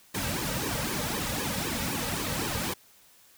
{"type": "noise with flanger", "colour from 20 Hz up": "pink", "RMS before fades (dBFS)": -31, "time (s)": [0.14, 2.74], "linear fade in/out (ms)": 10, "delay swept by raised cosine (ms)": [1.4, 2.9], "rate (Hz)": 3.9, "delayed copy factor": -1, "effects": ["white hiss -58 dBFS RMS until 3.37 s"]}